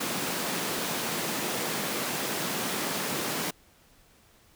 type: high-pass noise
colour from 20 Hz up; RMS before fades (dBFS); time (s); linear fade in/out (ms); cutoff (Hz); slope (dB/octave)
pink; -31; 0-3.51; 10; 160; 24
effects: pink hiss -60 dBFS RMS until 4.55 s